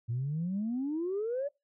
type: exponential sweep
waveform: sine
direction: up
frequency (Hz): 113 to 587.3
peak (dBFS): -29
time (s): 0.08-1.49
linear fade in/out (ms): 20
effects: noise-tail reverb RT60 0.2 s tail -21 dB re dry + tanh soft clip ceiling -26 dBFS